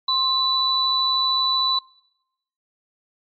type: tone pair together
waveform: sine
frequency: 1051 / 3968 Hz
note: C6 / B7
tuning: +7 / +7 cents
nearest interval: octave + major seventh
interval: 2300 cents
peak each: -23 / -19 dBFS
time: 0.08-1.79 s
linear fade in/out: 5 ms
effects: noise-tail reverb RT60 0.9 s tail -23 dB re dry + MP3 48 kbps